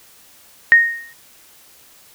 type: tone with exponential decay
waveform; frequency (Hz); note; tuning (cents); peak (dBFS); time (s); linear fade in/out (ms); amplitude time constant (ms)
sine; 1858; A#6; -6; -3; 0.72-1.13; 0; 89
effects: white hiss -48 dBFS RMS until 2.14 s